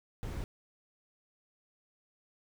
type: noise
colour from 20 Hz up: brown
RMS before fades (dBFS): -38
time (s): 0.23-0.44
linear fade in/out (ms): 0
effects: none